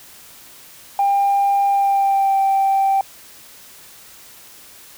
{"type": "tone with pitch glide", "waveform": "sine", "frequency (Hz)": [798, 781.1], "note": ["G5", "G5"], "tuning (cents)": [31, -6], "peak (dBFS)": -12, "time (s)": [0.99, 3.01], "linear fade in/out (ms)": 2, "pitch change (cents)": -37, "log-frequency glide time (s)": [1.67, 2.37], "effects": ["tanh soft clip ceiling -10 dBFS", "white hiss -43 dBFS RMS until 4.97 s"]}